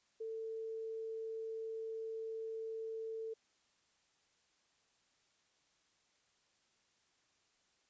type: tone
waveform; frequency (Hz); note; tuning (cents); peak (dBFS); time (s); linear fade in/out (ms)
sine; 446.2; A4; +24; -40; 0.2-3.34; 10
effects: white hiss -75 dBFS RMS until 7.89 s + resampled to 16000 Hz